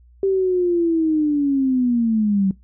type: linear sweep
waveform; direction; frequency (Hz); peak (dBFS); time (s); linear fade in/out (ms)
sine; down; 392 to 188.6; -15; 0.23-2.51; 2
effects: noise-tail reverb RT60 0.2 s tail -22 dB re dry + added 60 Hz sine -47 dBFS peak until 2.63 s